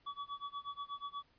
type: tone with tremolo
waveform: square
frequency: 1139 Hz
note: C#6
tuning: 47 cents sharp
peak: -39 dBFS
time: 0.06-1.23 s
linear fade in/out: 10 ms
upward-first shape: sine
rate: 8.3 Hz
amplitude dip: 95%
effects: pink hiss -71 dBFS RMS until 1.38 s + resampled to 11025 Hz